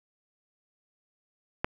click, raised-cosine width 0.5 ms, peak -11 dBFS, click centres 1.645 s, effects 8-bit

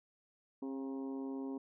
harmonic tone with a mistuned harmonic, 134.7 Hz, C#3, 49 cents flat, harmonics 2 / 3 / 4 / 5 / 6 / 7 / 8, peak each -39 / -46 / -55 / -59 / -59 / -56 / -63 dBFS, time 0.62-1.58 s, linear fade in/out 5 ms, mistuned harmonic 5, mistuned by +56 cents, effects none

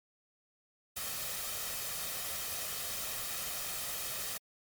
white noise with comb filter, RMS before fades -38 dBFS, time 0.96-4.38 s, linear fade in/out 10 ms, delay 1.6 ms, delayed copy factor +0.5, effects MP3 96 kbps

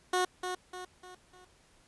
15% pulse tone with echo, 364.9 Hz, F#4, 24 cents flat, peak -20 dBFS, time 0.13-0.25 s, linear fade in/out 5 ms, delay 300 ms, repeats 4, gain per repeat -7 dB, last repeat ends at 1.45 s, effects pink hiss -64 dBFS RMS until 1.87 s + resampled to 24000 Hz

